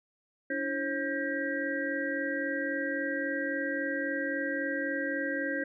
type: tone cluster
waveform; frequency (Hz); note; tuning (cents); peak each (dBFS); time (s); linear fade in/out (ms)
sine; 285.9 / 329.6 / 539 / 1591 / 1915; D4 / E4 / C#5 / G6 / A#6; -46 / 0 / -49 / +25 / +46; -35 / -40 / -35 / -34 / -38; 0.5-5.64; 5
effects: none